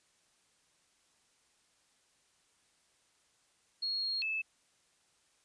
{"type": "tone with pitch steps", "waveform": "sine", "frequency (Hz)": [4301, 4270, 2616], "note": ["C8", "C8", "E7"], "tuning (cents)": [47, 34, -14], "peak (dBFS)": -32, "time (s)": [3.82, 4.42], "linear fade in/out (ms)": 10, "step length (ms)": 200, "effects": ["white hiss -71 dBFS RMS until 5.44 s", "resampled to 22050 Hz"]}